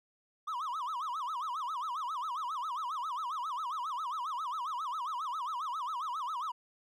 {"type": "tone with vibrato", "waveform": "triangle", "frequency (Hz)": 1117, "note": "C#6", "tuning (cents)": 13, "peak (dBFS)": -32, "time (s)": [0.47, 6.52], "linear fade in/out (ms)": 10, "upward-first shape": "sine", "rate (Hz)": 7.4, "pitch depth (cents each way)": 280, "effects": []}